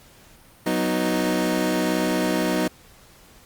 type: chord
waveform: 25% pulse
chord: B major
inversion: second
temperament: equal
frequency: 185 / 246.9 / 311.1 Hz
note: F#3 / B3 / D#4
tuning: 0 / 0 / 0 cents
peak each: -22 / -22 / -20 dBFS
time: 0.66-2.68 s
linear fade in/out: 5 ms
effects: pink hiss -51 dBFS RMS until 3.45 s + Opus 48 kbps